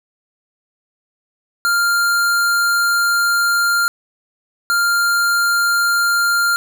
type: tone pair in turn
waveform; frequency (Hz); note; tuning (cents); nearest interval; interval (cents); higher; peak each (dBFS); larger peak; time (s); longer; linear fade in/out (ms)
square; 1396.9 / 1396.9; F6 / F6; 0 / 0; unison; 0; neither; -14; neither; 1.65-3.88 / 4.7-6.56; first; 0
effects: none